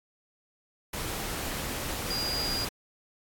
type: tone in noise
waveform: sine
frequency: 4844 Hz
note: D#8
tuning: 47 cents flat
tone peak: -30 dBFS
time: 2.1-2.65 s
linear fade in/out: 5 ms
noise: pink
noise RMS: -34 dBFS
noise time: 0.93-2.69 s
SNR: +1 dB
effects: AAC 64 kbps